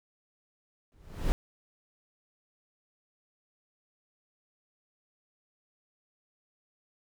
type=noise with exponential growth; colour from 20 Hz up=brown; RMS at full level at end=-24 dBFS; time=0.92-1.32 s; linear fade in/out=0 ms; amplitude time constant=85 ms; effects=none